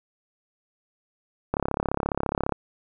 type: click train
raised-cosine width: 1 ms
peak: -10 dBFS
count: 35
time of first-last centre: 1.54-2.523 s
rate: 34.6 Hz
effects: none